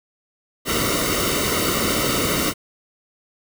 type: noise with comb filter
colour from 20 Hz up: pink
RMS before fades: -21 dBFS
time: 0.65-2.54 s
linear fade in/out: 50 ms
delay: 1.2 ms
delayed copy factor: -0.8
effects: none